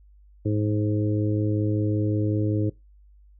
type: harmonic tone with a mistuned harmonic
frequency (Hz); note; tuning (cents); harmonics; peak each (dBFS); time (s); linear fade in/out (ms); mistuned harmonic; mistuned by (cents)
105.3; G#2; +24; 1 / 2 / 3 / 4 / 5; -23 / -34 / -26 / -32 / -35; 0.45-2.7; 10; 1; +16
effects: noise-tail reverb RT60 0.2 s tail -22 dB re dry + added 50 Hz sine -50 dBFS peak until 3.39 s